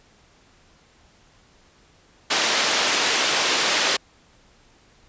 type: band-pass noise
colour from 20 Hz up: white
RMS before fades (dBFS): -21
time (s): 2.3-3.97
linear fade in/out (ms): 10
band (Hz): 300 to 4800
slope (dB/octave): 12
effects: pink hiss -56 dBFS RMS until 5.08 s + resampled to 16000 Hz